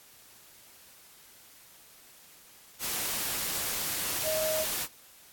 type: tone in noise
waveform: sine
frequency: 626 Hz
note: D#5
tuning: 10 cents sharp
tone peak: -28 dBFS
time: 4.23-4.66 s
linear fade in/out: 50 ms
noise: white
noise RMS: -32 dBFS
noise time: 2.79-4.88 s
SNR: +1 dB
effects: white hiss -55 dBFS RMS until 5.32 s + AAC 64 kbps